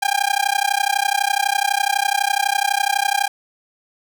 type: tone with amplitude modulation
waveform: sawtooth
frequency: 802 Hz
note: G5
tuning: 39 cents sharp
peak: -9 dBFS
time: 0.02-3.28 s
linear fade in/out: 10 ms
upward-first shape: sine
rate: 32 Hz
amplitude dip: 100%
effects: none